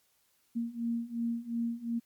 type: beating tone pair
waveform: sine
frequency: 231.7 / 234.5 Hz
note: A#3 / A#3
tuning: -10 / +11 cents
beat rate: 2.8 Hz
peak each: -35 / -33 dBFS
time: 0.55-2 s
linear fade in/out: 20 ms
effects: white hiss -71 dBFS RMS until 2.05 s + MP3 96 kbps